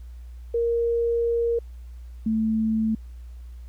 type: tone pair in turn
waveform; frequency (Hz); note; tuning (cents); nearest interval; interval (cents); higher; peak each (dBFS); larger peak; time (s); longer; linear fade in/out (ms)
sine; 467.4 / 220.6; A#4 / A3; +5 / +5; octave + minor second; 1300; first; -20; neither; 0.54-1.59 / 2.26-2.95; first; 5
effects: added 60 Hz sine -37 dBFS peak until 3.68 s + pink hiss -63 dBFS RMS until 3.68 s